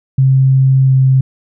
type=tone with pitch glide; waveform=sine; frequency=133.1 to 132.1 Hz; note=C3 to C3; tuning=+30 to +17 cents; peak=-6 dBFS; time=0.18-1.21 s; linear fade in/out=5 ms; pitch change=-13 cents; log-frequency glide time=0.86-0.92 s; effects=none